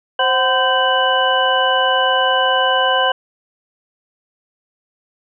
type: tone cluster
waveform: sine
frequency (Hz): 525 / 751 / 1021 / 1558 / 2967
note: C5 / F#5 / C6 / G6 / F#7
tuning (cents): +6 / +26 / -43 / -11 / +4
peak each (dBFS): -19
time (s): 0.19-3.12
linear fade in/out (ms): 5
effects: none